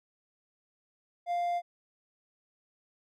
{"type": "tone", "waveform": "triangle", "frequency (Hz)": 698.5, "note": "F5", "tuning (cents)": 0, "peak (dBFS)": -26, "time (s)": [1.26, 1.62], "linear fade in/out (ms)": 50, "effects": []}